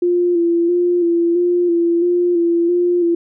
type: tone with vibrato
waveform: sine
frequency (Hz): 346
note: F4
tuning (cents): -16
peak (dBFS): -12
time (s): 0.02-3.15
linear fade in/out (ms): 5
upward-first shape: square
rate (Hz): 1.5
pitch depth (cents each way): 30
effects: none